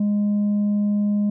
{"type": "tone with tanh clipping", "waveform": "triangle", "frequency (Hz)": 206.2, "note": "G#3", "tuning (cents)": -12, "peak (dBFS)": -18, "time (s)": [0, 1.3], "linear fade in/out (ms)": 5, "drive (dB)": 7, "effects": []}